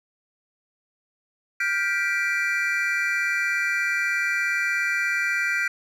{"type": "chord", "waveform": "triangle", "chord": "G dominant seventh", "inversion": "third", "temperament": "just", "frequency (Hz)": [1411.2, 1568, 1960, 2352], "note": ["F6", "G6", "B6", "D7"], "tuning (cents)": [18, 0, -14, 2], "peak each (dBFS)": [-27, -26, -25, -25], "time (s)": [1.6, 5.68], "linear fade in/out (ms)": 5, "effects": []}